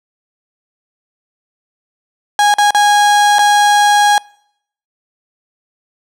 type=tone with dropouts; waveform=35% pulse; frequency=825 Hz; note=G#5; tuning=12 cents flat; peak=-6 dBFS; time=2.39-4.18 s; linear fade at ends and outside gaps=1 ms; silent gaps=2.54-2.584 / 2.707-2.747 / 3.385-3.391 s; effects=noise-tail reverb RT60 0.7 s tail -25 dB re dry + low-pass 10000 Hz 12 dB/octave